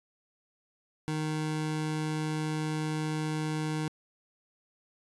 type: tone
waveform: 25% pulse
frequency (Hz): 154.9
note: D#3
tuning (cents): -7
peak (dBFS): -26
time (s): 1.08-3.88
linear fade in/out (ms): 0
effects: resampled to 24000 Hz